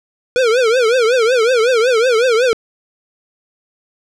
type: tone with vibrato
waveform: square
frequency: 477.6 Hz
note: A#4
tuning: 42 cents sharp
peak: -11 dBFS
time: 0.36-2.53 s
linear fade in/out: 0 ms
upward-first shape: triangle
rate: 5.4 Hz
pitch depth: 190 cents each way
effects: low-pass 6000 Hz 12 dB/octave